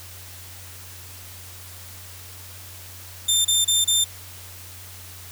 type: tone bursts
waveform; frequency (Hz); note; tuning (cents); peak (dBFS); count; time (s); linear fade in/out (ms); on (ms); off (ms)
20% pulse; 3586; A7; +32; -11; 4; 3.28-4.044; 10; 170; 28
effects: added 91 Hz sine -43 dBFS peak until 5.31 s + white hiss -42 dBFS RMS until 5.31 s